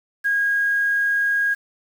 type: tone with quantisation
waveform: sine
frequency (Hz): 1636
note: G#6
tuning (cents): -26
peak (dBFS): -17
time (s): 0.24-1.55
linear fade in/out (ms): 20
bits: 7
effects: none